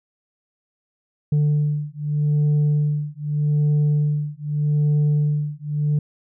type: beating tone pair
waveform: sine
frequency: 148 / 148.82 Hz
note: D3 / D3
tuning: +14 / +23 cents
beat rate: 0.82 Hz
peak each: -18 dBFS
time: 1.32-5.99 s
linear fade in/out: 5 ms
effects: tanh soft clip ceiling -14 dBFS